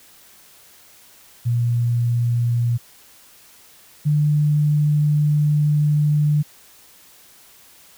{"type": "tone pair in turn", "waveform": "sine", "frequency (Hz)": [119.2, 148.94], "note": ["A#2", "D3"], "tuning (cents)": [39, 25], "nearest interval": "major third", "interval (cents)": 386, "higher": "second", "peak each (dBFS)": [-16, -14], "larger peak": "second", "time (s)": [[1.45, 2.78], [4.05, 6.43]], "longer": "second", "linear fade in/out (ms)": 20, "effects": ["white hiss -49 dBFS RMS until 7.97 s"]}